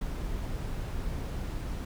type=noise; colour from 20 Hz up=brown; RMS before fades=-34 dBFS; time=0.01-1.85 s; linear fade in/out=5 ms; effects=none